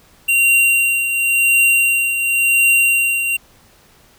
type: tone with tremolo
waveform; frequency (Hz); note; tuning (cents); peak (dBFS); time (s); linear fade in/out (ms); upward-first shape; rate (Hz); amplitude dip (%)
square; 2762; F7; -20; -10; 0.28-3.37; 10; triangle; 0.93; 60
effects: pink hiss -50 dBFS RMS until 4.18 s